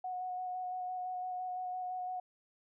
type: tone with vibrato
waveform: sine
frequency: 733 Hz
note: F#5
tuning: 16 cents flat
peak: -36 dBFS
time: 0.04-2.2 s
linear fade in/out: 5 ms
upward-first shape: square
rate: 5.9 Hz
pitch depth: 12 cents each way
effects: none